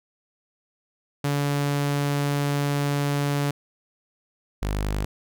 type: tone pair in turn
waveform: sawtooth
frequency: 143.2 / 50.63 Hz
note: D3 / G#1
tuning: -43 / -43 cents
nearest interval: octave + tritone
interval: 1800 cents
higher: first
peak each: -18 / -20 dBFS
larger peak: first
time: 1.24-3.51 / 4.62-5.05 s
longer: first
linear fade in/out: 5 ms
effects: none